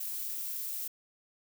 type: noise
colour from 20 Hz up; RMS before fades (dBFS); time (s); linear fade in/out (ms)
violet; -37; 0-0.88; 5
effects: none